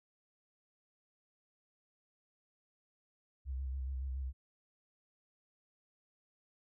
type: tone with vibrato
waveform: sine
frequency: 66.2 Hz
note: C2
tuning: 21 cents sharp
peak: -35 dBFS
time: 3.45-4.33 s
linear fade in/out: 50 ms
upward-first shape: square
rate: 7.1 Hz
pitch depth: 41 cents each way
effects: tanh soft clip ceiling -31 dBFS